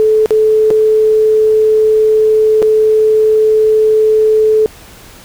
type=tone with dropouts; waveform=sine; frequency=433.8 Hz; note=A4; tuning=25 cents flat; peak=-6 dBFS; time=0-4.66 s; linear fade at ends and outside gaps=0 ms; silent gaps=0.259-0.307 / 0.704-0.71 / 2.62-2.626 s; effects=pink hiss -37 dBFS RMS until 5.24 s